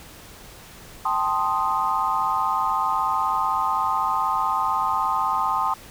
sine chord, A half-diminished seventh, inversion third, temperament equal, 784 / 880 / 1046.5 / 1244.5 Hz, G5 / A5 / C6 / Eb6, 0 / 0 / 0 / 0 cents, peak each -28 / -26 / -24 / -25 dBFS, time 1.05-5.74 s, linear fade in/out 5 ms, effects pink hiss -44 dBFS RMS until 5.9 s

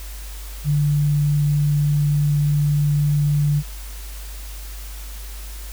sine tone, 146.6 Hz, D3, 3 cents flat, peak -15 dBFS, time 0.64-3.63 s, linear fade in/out 50 ms, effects added 50 Hz sine -31 dBFS peak until 5.72 s + white hiss -40 dBFS RMS until 5.72 s

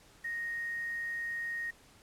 sine tone with quantisation, 1864.7 Hz, A#6, in tune, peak -34 dBFS, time 0.24-1.71 s, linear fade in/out 10 ms, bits 9, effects pink hiss -60 dBFS RMS until 2.02 s + low-pass 11000 Hz 12 dB/octave

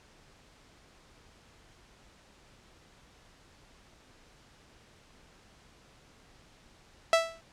sawtooth tone with exponential decay, 659.3 Hz, E5, in tune, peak -14 dBFS, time 7.13-7.41 s, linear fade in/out 1 ms, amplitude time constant 60 ms, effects pink hiss -59 dBFS RMS until 7.52 s + low-pass 7000 Hz 12 dB/octave

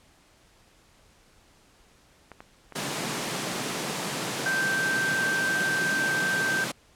clicks, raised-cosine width 0.5 ms, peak -27 dBFS, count 7, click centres 2.317 / 2.405 / 2.723 / 3.114 / 3.275 / 3.53 / 3.562 s
pink high-pass noise, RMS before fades -31 dBFS, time 2.75-6.72 s, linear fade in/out 10 ms, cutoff 130 Hz, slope 48 dB/octave
sine tone, 1563 Hz, G6, 6 cents flat, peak -24 dBFS, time 4.46-6.64 s, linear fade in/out 0 ms
effects pink hiss -59 dBFS RMS until 6.95 s + low-pass 10000 Hz 12 dB/octave

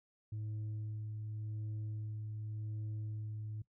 sine tone with tremolo, 107.4 Hz, A2, 41 cents flat, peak -35 dBFS, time 0.32-3.62 s, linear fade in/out 5 ms, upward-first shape sine, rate 0.88 Hz, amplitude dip 35%, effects noise-tail reverb RT60 0.1 s tail -20 dB re dry + tanh soft clip ceiling -37 dBFS

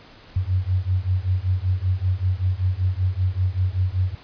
sine beating tone pair, 90 / 95.2 Hz, F#2 / F#2, -47 / +50 cents, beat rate 5.2 Hz, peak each -22 dBFS, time 0.36-4.15 s, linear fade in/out 5 ms, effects pink hiss -47 dBFS RMS until 4.23 s + resampled to 11025 Hz

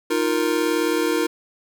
square chord, Eb suspended second, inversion none, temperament just, 311.1 / 350 / 466.7 Hz, Eb4 / F4 / Bb4, 0 / +4 / +2 cents, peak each -24 dBFS, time 0.1-1.27 s, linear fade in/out 10 ms, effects none

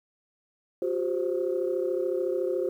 sine chord, F suspended second, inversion none, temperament equal with one note detuned, 358.2 / 392 / 523.3 Hz, F4 / G4 / C5, +44 / 0 / 0 cents, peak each -28 / -30 / -29 dBFS, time 0.82-2.69 s, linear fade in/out 2 ms, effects tanh soft clip ceiling -17 dBFS + 10-bit

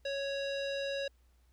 square tone with low-pass filter, 554.4 Hz, C#5, in tune, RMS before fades -36 dBFS, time 0.05-1.08 s, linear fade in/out 5 ms, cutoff 4200 Hz, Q 2.4, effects added 61 Hz sine -63 dBFS peak until 1.52 s + pink hiss -75 dBFS RMS until 1.52 s

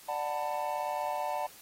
triangle chord, B minor seventh, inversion first, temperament just, 592.7 / 740.8 / 889 / 987.8 Hz, D5 / F#5 / A5 / B5, +16 / +2 / +18 / 0 cents, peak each -35 / -34 / -33 / -38 dBFS, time 0.08-1.47 s, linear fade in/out 10 ms, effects white hiss -53 dBFS RMS until 1.61 s + AAC 48 kbps

